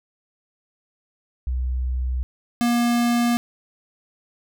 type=tone pair in turn; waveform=sine / square; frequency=63.1 / 238.2 Hz; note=B1 / A#3; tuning=+38 / +38 cents; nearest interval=octave + major seventh; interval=2300 cents; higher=second; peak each=-21 / -18 dBFS; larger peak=second; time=1.47-2.23 / 2.61-3.37 s; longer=neither; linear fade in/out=0 ms; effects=none